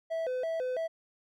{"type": "tone with vibrato", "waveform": "triangle", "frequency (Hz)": 576, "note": "D5", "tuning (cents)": -34, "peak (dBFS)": -28, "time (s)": [0.1, 0.88], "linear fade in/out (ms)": 20, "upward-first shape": "square", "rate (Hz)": 3, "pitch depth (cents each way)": 220, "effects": []}